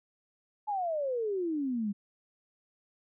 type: exponential sweep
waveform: sine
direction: down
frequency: 864 to 196 Hz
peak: -29 dBFS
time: 0.67-1.93 s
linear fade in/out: 20 ms
effects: none